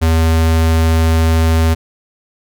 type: tone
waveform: square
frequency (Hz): 81.2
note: E2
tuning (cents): -26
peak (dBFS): -10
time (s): 0.01-1.75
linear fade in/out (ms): 20
effects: none